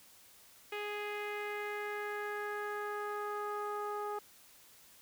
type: tone with low-pass filter sweep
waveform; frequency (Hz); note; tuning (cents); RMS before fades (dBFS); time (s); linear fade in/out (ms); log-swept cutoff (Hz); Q
sawtooth; 415.3; G#4; 0; -39; 0.72-4.19; 5; 2600 to 1100; 3.2
effects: white hiss -60 dBFS RMS until 5.01 s